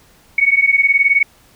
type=beating tone pair; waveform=sine; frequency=2217 / 2236 Hz; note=C#7 / C#7; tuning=0 / +14 cents; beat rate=19 Hz; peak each=-13 dBFS; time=0.38-1.23 s; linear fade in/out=5 ms; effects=pink hiss -50 dBFS RMS until 1.55 s